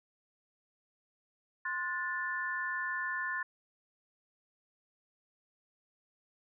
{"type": "chord", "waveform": "sine", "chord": "F# diminished", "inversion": "second", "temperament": "equal with one note detuned", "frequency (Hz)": [1046.5, 1452.9, 1760], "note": ["C6", "F#6", "A6"], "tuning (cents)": [0, -32, 0], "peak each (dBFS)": [-39, -39, -35], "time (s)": [1.65, 3.43], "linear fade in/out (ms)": 5, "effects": []}